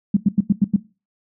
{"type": "tone bursts", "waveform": "sine", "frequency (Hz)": 201.3, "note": "G3", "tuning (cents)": 46, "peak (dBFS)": -10, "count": 6, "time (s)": [0.14, 0.763], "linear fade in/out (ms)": 5, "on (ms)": 28, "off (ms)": 91, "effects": ["noise-tail reverb RT60 0.3 s tail -20 dB re dry"]}